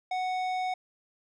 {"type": "tone with tanh clipping", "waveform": "triangle", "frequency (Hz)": 740, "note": "F#5", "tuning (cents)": 0, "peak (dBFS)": -30, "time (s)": [0.11, 0.74], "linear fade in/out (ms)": 5, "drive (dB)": 17, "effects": []}